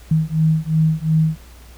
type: beating tone pair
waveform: sine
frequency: 156.9 / 159.7 Hz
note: D#3 / D#3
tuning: +15 / +45 cents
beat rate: 2.8 Hz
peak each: -17 dBFS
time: 0.11-1.37 s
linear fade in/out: 5 ms
effects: added 60 Hz sine -40 dBFS peak until 1.77 s + pink hiss -47 dBFS RMS until 1.77 s